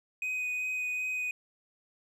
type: tone with vibrato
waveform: triangle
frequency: 2500 Hz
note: D#7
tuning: 8 cents sharp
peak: -29 dBFS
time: 0.22-1.31 s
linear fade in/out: 2 ms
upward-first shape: sine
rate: 2.6 Hz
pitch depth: 9 cents each way
effects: none